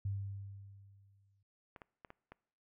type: tone with exponential decay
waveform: sine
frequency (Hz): 99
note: G2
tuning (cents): +18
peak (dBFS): -33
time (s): 0.05-1.43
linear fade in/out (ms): 5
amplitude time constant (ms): 300
type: clicks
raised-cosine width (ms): 0.5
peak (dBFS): -35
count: 5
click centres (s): 1.762 / 1.818 / 2.048 / 2.104 / 2.32
effects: noise-tail reverb RT60 0.7 s tail -24 dB re dry